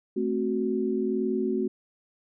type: chord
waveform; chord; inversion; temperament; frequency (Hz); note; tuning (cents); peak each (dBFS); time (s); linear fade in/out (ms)
sine; F# diminished; first; equal; 220 / 261.6 / 370; A3 / C4 / F#4; 0 / 0 / 0; -29 / -30 / -27; 0.16-1.68; 10
effects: none